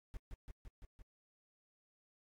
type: noise with echo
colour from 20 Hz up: brown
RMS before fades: -44 dBFS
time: 0.14-0.17 s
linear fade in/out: 0 ms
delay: 170 ms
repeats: 5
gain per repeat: -2 dB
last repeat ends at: 1.02 s
effects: AAC 64 kbps